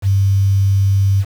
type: tone with quantisation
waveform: sine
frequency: 98 Hz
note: G2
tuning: in tune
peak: -10 dBFS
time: 0.02-1.25 s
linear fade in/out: 50 ms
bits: 6
effects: none